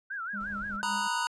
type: tone with vibrato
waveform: sine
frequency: 1480 Hz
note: F#6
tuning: in tune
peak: -33 dBFS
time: 0.1-0.82 s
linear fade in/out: 10 ms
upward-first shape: sine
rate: 5.7 Hz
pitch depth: 200 cents each way
type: tone with tremolo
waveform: triangle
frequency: 203.6 Hz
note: G#3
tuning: 34 cents flat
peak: -35 dBFS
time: 0.33-1.08 s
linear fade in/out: 10 ms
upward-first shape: sine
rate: 5.3 Hz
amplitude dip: 60%
type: noise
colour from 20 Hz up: brown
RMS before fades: -48 dBFS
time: 0.4-0.77 s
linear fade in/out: 5 ms
type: chord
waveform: square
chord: B major seventh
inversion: third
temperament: equal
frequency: 932.3 / 987.8 / 1244.5 / 1480 Hz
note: A#5 / B5 / D#6 / F#6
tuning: 0 / 0 / 0 / 0 cents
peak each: -33 / -34 / -38 / -34 dBFS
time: 0.83-1.27 s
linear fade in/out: 0 ms
effects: resampled to 22050 Hz